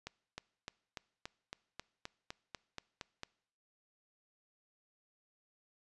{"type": "accelerating click train", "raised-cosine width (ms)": 0.2, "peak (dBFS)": -25, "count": 13, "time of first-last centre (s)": [0.07, 3.234], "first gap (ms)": 310, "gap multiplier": 0.97, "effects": ["noise-tail reverb RT60 0.7 s tail -23 dB re dry", "resampled to 24000 Hz"]}